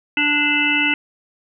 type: harmonic tone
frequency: 293.7 Hz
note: D4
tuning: in tune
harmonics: 1 / 3 / 5 / 7 / 9 / 10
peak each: -23 / -29 / -24 / -21 / -18 / -25 dBFS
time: 0.17-0.94 s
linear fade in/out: 2 ms
effects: none